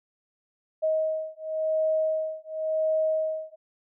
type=beating tone pair; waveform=sine; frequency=630 / 630.93 Hz; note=D#5 / D#5; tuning=+21 / +24 cents; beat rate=0.93 Hz; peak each=-27 dBFS; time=0.82-3.56 s; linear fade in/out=20 ms; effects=none